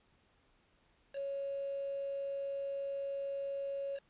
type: tone with quantisation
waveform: sine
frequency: 554.4 Hz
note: C#5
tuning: in tune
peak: -36 dBFS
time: 1.13-4 s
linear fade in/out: 50 ms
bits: 8
effects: pink hiss -71 dBFS RMS until 4.09 s + resampled to 8000 Hz